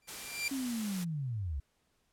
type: tone with exponential growth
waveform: sawtooth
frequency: 2366 Hz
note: D7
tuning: 12 cents sharp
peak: -26 dBFS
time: 0.02-0.48 s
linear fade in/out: 2 ms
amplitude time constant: 98 ms
type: noise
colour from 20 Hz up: white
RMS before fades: -43 dBFS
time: 0.07-1.05 s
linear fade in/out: 20 ms
type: linear sweep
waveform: sine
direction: down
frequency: 277.2 to 63 Hz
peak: -33 dBFS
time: 0.51-1.6 s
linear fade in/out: 5 ms
effects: pink hiss -75 dBFS RMS until 2.12 s + low-pass 12000 Hz 12 dB/octave